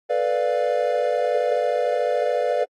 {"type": "chord", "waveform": "triangle", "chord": "B half-diminished seventh", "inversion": "third", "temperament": "equal", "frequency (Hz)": [440, 493.9, 587.3, 698.5], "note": ["A4", "B4", "D5", "F5"], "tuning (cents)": [0, 0, 0, 0], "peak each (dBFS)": [-27, -21, -21, -24], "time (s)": [0.09, 2.65], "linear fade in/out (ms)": 20, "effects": ["AAC 32 kbps"]}